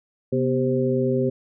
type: harmonic tone with a mistuned harmonic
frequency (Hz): 130.81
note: C3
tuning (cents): 0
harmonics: 1 / 2 / 3 / 4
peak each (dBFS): -25 / -24 / -23 / -26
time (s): 0.32-1.3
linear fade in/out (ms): 10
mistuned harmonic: 2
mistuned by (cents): -95
effects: none